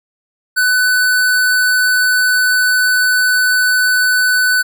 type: tone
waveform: square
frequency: 1499 Hz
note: F#6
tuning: 22 cents sharp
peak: -11 dBFS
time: 0.56-4.63 s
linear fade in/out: 20 ms
effects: none